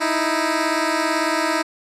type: beating tone pair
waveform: 10% pulse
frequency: 311.1 / 329.1 Hz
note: D#4 / E4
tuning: 0 / -3 cents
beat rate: 18 Hz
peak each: -13 dBFS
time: 0-1.63 s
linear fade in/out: 20 ms
effects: low-pass 9000 Hz 12 dB/octave